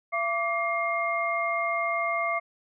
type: tone cluster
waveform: sine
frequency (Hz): 677 / 1163 / 2126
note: E5 / D6 / C7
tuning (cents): +46 / -17 / +27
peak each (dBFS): -29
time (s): 0.12-2.4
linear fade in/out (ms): 20
effects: none